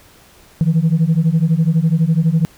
sine beating tone pair, 156.4 / 168.4 Hz, D#3 / E3, +9 / +37 cents, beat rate 12 Hz, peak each -13 dBFS, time 0.61-2.45 s, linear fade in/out 0 ms, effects tanh soft clip ceiling -7 dBFS + pink hiss -47 dBFS RMS until 2.57 s

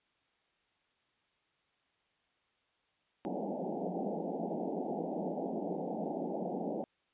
pink band-pass noise, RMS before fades -37 dBFS, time 3.25-6.84 s, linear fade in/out 0 ms, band 170 to 840 Hz, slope 96 dB/octave, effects white hiss -75 dBFS RMS until 7.13 s + resampled to 8000 Hz

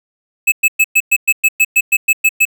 square tone bursts, 2599 Hz, E7, 25 cents flat, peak -8 dBFS, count 13, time 0.47-2.453 s, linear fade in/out 10 ms, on 51 ms, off 110 ms, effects none

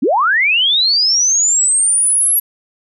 sine linear sweep, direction up, 203.3 to 11460 Hz, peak -10 dBFS, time 0.02-2.4 s, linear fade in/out 10 ms, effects none

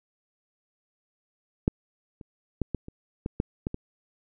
clicks, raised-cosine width 3 ms, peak -8 / -30 / -13 / -15 / -27 / -16 / -11 / -15 / -19 dBFS, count 9, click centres 1.679 / 2.212 / 2.617 / 2.747 / 2.884 / 3.261 / 3.401 / 3.669 / 3.744 s, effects none

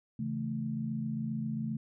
sine chord, A major, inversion first, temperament just, 137.5 / 165 / 220 Hz, C#3 / E3 / A3, -14 / +2 / 0 cents, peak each -37 / -40 / -34 dBFS, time 0.19-1.77 s, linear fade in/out 5 ms, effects none

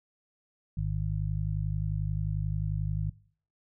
harmonic tone, 51.3 Hz, G#1, 21 cents flat, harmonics 1 / 2 / 3, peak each -32 / -32 / -32 dBFS, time 0.77-3.1 s, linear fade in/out 5 ms, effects noise-tail reverb RT60 0.5 s tail -21 dB re dry

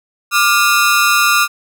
sawtooth ring-modulated tone, 1296 Hz, E6, 30 cents flat, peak -3 dBFS, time 0.31-1.48 s, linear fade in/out 50 ms, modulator 110 Hz, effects none

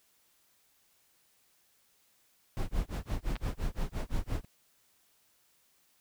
brown noise with tremolo, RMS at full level -30 dBFS, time 2.57-4.45 s, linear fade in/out 0 ms, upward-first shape sine, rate 5.8 Hz, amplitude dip 100%
clicks, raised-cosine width 0.3 ms, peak -24 dBFS, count 2, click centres 3.356 / 3.364 s
effects white hiss -69 dBFS RMS until 6 s

